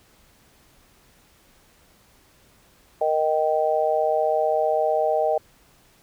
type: chord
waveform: sine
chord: Eb major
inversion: second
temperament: just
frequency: 466.7 / 622.3 / 777.8 Hz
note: Bb4 / Eb5 / G5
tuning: +2 / 0 / -14 cents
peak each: -25 / -21 / -24 dBFS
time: 3.01-5.38 s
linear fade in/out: 5 ms
effects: pink hiss -57 dBFS RMS until 6.02 s